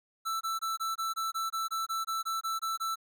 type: tone bursts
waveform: square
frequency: 1326 Hz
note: E6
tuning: 10 cents sharp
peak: -31 dBFS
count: 15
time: 0.25-2.958 s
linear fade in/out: 20 ms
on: 160 ms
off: 22 ms
effects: none